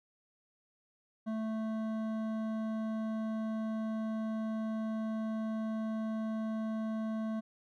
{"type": "tone with hard clipping", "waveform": "triangle", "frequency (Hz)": 220, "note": "A3", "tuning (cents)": 0, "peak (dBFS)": -35, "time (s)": [1.26, 7.41], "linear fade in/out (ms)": 20, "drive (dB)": 15, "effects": []}